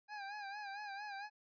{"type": "tone with vibrato", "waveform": "25% pulse", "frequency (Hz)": 813, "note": "G#5", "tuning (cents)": -37, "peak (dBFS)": -40, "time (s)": [0.08, 1.3], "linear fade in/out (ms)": 50, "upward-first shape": "sine", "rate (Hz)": 4.4, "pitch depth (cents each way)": 69, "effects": ["resampled to 11025 Hz"]}